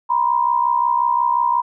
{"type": "tone pair together", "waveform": "sine", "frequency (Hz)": [956.4, 1022], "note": ["A#5", "C6"], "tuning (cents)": [44, -41], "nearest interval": "minor second", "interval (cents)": 115, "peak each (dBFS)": [-16, -19], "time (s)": [0.09, 1.62], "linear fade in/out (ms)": 20, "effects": []}